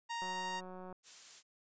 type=tone; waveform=sawtooth; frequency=932.3 Hz; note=A#5; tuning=in tune; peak=-34 dBFS; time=0.09-0.61 s; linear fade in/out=20 ms
type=click train; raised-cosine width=1 ms; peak=-36 dBFS; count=131; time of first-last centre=0.22-0.927 s; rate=184 Hz
type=noise; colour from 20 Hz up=blue; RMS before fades=-49 dBFS; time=1.03-1.43 s; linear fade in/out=50 ms
effects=resampled to 16000 Hz